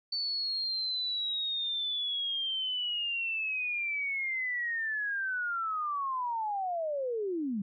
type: linear sweep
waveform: sine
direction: down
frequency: 4514 to 187.7 Hz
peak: -30 dBFS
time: 0.12-7.62 s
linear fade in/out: 5 ms
effects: none